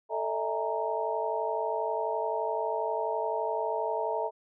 sine tone cluster, 442.4 / 602 / 654 / 838 / 929 Hz, A4 / D5 / E5 / G#5 / A#5, +9 / +43 / -14 / +15 / -6 cents, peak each -33 / -37 / -33 / -38 / -33 dBFS, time 0.09-4.31 s, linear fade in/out 50 ms, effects none

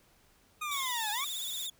25% pulse linear two-way sweep, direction down then up, 1244.5 to 818 to 1191 Hz, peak -30 dBFS, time 0.61-1.25 s, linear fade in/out 10 ms, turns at 1.11 s
blue noise, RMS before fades -43 dBFS, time 0.71-1.67 s, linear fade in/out 5 ms
sawtooth tone with vibrato, 3556 Hz, A7, 18 cents sharp, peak -33 dBFS, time 0.71-1.7 s, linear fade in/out 5 ms, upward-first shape sine, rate 17 Hz, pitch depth 82 cents each way
effects pink hiss -65 dBFS RMS until 1.79 s

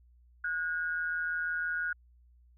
sine tone pair together, 1453.1 / 1619 Hz, F#6 / G#6, -32 / -45 cents, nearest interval major second, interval 187 cents, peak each -31 / -37 dBFS, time 0.44-1.93 s, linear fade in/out 5 ms, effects added 60 Hz sine -58 dBFS peak until 2.57 s

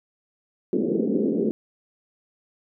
pink band-pass noise, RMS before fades -23 dBFS, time 0.73-1.51 s, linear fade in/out 0 ms, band 190 to 470 Hz, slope 48 dB/octave, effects none

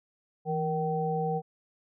sine tone cluster, 163.7 / 468.5 / 768 Hz, E3 / A#4 / G5, -12 / +9 / -36 cents, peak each -31 dBFS, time 0.45-1.42 s, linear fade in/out 50 ms, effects none

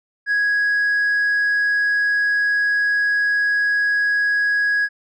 triangle tone with tanh clipping, 1661.2 Hz, G#6, in tune, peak -16 dBFS, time 0.26-4.89 s, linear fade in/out 50 ms, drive 6 dB, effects none

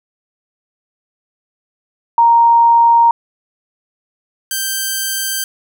sine / 5% pulse tone pair in turn, 932.3 / 1564.9 Hz, A#5 / G6, 0 / -3 cents, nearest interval major sixth, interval 897 cents, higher second, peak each -6 dBFS, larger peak neither, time 2.18-3.11 / 4.51-5.44 s, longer neither, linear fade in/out 2 ms, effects none

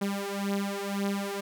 sawtooth beating tone pair, 198.4 / 200.3 Hz, G3 / G3, +21 / +38 cents, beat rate 1.9 Hz, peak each -28 dBFS, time 0.01-1.41 s, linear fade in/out 10 ms, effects none

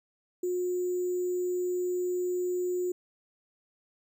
sine tone with sample-and-hold, 360 Hz, F#4, 47 cents flat, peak -27 dBFS, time 0.43-2.92 s, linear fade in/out 5 ms, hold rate 7350 Hz, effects none

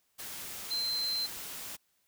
sine tone in noise, 4106 Hz, C8, 33 cents flat, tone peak -30 dBFS, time 0.7-1.27 s, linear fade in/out 20 ms, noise white, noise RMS -42 dBFS, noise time 0.18-1.77 s, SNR +9 dB, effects white hiss -74 dBFS RMS until 2.07 s

